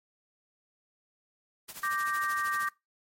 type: noise with tremolo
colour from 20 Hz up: white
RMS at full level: -40 dBFS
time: 1.68-2.69 s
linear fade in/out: 10 ms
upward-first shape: triangle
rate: 13 Hz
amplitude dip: 90%
type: chord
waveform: sine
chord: G minor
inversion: second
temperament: equal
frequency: 1174.7 / 1568 / 1864.7 Hz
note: D6 / G6 / Bb6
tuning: 0 / 0 / 0 cents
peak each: -30 / -34 / -34 dBFS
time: 1.83-2.69 s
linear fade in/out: 5 ms
effects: noise-tail reverb RT60 0.2 s tail -21 dB re dry + MP3 64 kbps